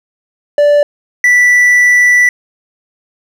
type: tone pair in turn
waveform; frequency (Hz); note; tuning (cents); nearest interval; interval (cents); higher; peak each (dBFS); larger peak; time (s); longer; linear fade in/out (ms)
triangle; 584 / 1967.7; D5 / B6; -10 / -7; octave + major sixth; 2103; second; -3; neither; 0.58-0.83 / 1.24-2.29; second; 2
effects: none